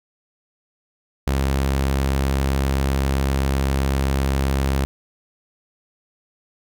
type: tone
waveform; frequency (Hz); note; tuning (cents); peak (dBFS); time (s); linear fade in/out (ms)
sawtooth; 67.7; C#2; -40; -14; 1.27-4.85; 0
effects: none